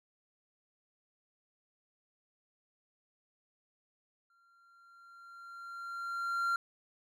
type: tone with exponential growth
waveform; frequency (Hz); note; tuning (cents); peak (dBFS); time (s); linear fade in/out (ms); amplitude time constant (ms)
triangle; 1380; F6; -21; -26; 4.3-6.56; 2; 490
effects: none